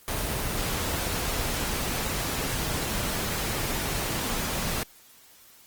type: noise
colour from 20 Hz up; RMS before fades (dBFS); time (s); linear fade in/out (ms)
pink; -29; 0.08-4.83; 0
effects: white hiss -54 dBFS RMS until 5.66 s + Opus 24 kbps